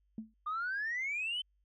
sine tone with exponential decay, 220 Hz, A3, in tune, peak -34 dBFS, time 0.18-0.34 s, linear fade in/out 2 ms, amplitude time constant 33 ms
sine exponential sweep, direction up, 1200 to 3100 Hz, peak -32 dBFS, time 0.46-1.42 s, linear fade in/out 10 ms
effects tanh soft clip ceiling -30 dBFS + added 50 Hz sine -70 dBFS peak until 1.64 s

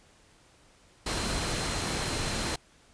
sine tone in noise, 4131 Hz, C8, 23 cents flat, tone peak -41 dBFS, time 1.06-2.56 s, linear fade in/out 5 ms, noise pink, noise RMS -31 dBFS, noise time 1.06-2.56 s, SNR -13 dB, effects pink hiss -60 dBFS RMS until 2.93 s + resampled to 22050 Hz

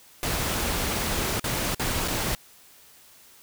pink noise with dropouts, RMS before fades -27 dBFS, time 0.23-2.35 s, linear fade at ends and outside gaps 1 ms, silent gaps 1.397-1.441 / 1.747-1.796 / 2.078-2.082 s, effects white hiss -53 dBFS RMS until 3.42 s

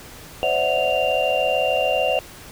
sine tone cluster, 515 / 573 / 646 / 733 / 2781 Hz, C5 / D5 / E5 / F#5 / F7, -28 / -43 / -35 / -16 / -8 cents, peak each -24 dBFS, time 0.43-2.19 s, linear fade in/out 0 ms, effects pink hiss -41 dBFS RMS until 2.51 s

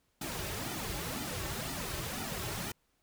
pink noise with flanger, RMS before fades -38 dBFS, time 0.21-2.72 s, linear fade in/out 5 ms, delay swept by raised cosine 1.8 to 4.2 ms, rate 2 Hz, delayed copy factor -0.75, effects pink hiss -75 dBFS RMS until 3.02 s

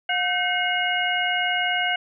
harmonic tone with a mistuned harmonic, 719 Hz, F#5, 50 cents flat, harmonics 1 / 2 / 3 / 4, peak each -26 / -26 / -26 / -26 dBFS, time 0.09-1.96 s, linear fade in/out 5 ms, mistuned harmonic 2, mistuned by +110 cents, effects none

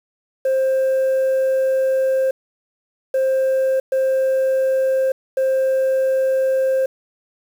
sine tone bursts at uneven times, 528 Hz, C5, 16 cents sharp, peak -12 dBFS, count 4, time 0.45-2.31 / 3.14-3.8 / 3.92-5.12 / 5.37-6.86 s, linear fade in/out 5 ms, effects tanh soft clip ceiling -14 dBFS + 7-bit

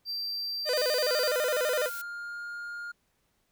triangle tone, 4699 Hz, D8, in tune, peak -30 dBFS, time 0.05-1.33 s, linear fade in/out 50 ms
45% pulse tone with vibrato, 552 Hz, C#5, 7 cents flat, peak -26 dBFS, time 0.65-1.9 s, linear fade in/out 50 ms, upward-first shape square, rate 12 Hz, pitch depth 170 cents each way
blue noise, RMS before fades -41 dBFS, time 0.76-2.02 s, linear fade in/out 10 ms
triangle tone with pitch glide, 1396.9 to 1414.8 Hz, F6 to F6, 0 to +22 cents, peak -34 dBFS, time 1.08-2.92 s, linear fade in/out 10 ms, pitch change +22 cents, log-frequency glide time 1.64-2.43 s
effects pink hiss -73 dBFS RMS until 3.51 s

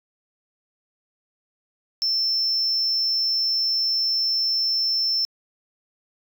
sine tone, 5340 Hz, E8, 22 cents sharp, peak -18 dBFS, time 2.02-5.25 s, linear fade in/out 0 ms, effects tanh soft clip ceiling -17 dBFS

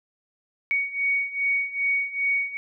sine beating tone pair, 2237 / 2239.5 Hz, C#7 / C#7, +15 / +17 cents, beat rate 2.5 Hz, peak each -27 / -24 dBFS, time 0.71-2.57 s, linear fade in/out 0 ms, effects none

